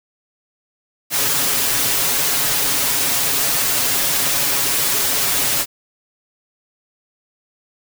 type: noise with comb filter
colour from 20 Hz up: white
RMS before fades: -18 dBFS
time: 1.1-5.66 s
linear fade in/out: 50 ms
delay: 7.2 ms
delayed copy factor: +0.8
effects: none